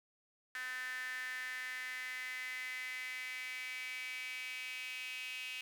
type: tone with high-pass filter sweep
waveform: sawtooth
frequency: 254.6 Hz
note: C4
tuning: 47 cents flat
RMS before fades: -43 dBFS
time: 0.55-5.61 s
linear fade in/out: 0 ms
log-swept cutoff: 1700 to 2600 Hz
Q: 7.4
effects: none